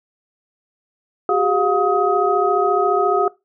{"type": "tone cluster", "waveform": "sine", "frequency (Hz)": [371.8, 406.2, 713, 1262], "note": ["F#4", "G#4", "F5", "D#6"], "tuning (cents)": [8, -38, 36, 24], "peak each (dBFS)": -20, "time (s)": [1.29, 3.28], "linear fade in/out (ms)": 2, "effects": ["noise-tail reverb RT60 0.2 s tail -20 dB re dry"]}